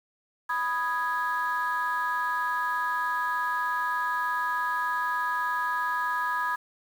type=chord; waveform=sine; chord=G# minor; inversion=first; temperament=equal; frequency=987.8 / 1244.5 / 1661.2 Hz; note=B5 / D#6 / G#6; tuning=0 / 0 / 0 cents; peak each=-28 / -30 / -29 dBFS; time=0.49-6.56 s; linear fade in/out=10 ms; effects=tanh soft clip ceiling -19 dBFS + 8-bit